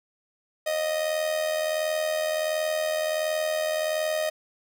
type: tone with amplitude modulation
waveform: 45% pulse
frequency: 622.3 Hz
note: D#5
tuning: in tune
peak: -22 dBFS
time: 0.66-4.3 s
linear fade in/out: 10 ms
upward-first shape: sine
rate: 81.4 Hz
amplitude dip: 55%
effects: none